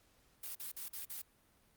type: noise bursts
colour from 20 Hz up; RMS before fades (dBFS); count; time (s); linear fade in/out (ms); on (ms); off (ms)
blue; -44; 5; 0.43-1.218; 5; 120; 47
effects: pink hiss -70 dBFS RMS until 1.76 s + Opus 48 kbps